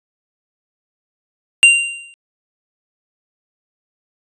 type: tone with exponential decay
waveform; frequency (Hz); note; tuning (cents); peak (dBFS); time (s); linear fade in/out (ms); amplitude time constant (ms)
square; 2776; F7; -11; -3; 1.63-2.14; 0; 110
effects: resampled to 24000 Hz